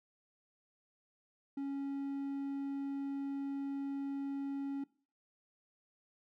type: tone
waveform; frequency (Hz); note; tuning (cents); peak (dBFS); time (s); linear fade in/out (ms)
triangle; 277.2; C#4; 0; -34; 1.57-4.84; 5
effects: noise-tail reverb RT60 0.4 s tail -20 dB re dry